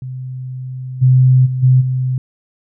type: tone with level steps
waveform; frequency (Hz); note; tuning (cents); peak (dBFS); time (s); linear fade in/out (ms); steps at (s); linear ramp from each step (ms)
sine; 128.7; C3; -28; -23 / -6 / -16 / -6 / -14; 0.02-2.18; 2; 1.01 / 1.45 / 1.62 / 1.8; 20
effects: none